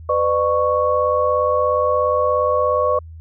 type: tone cluster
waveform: sine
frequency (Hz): 503 / 600 / 1109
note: B4 / D5 / C#6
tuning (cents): +32 / +37 / 0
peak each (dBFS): -19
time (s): 0.09-2.99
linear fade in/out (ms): 5
effects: added 81 Hz sine -34 dBFS peak until 3.2 s